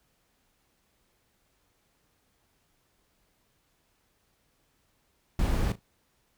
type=noise with echo; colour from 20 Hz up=brown; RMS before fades=-26 dBFS; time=5.39-5.72 s; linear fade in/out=2 ms; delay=36 ms; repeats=2; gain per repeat=-15 dB; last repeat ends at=5.792 s; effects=pink hiss -71 dBFS RMS until 6.37 s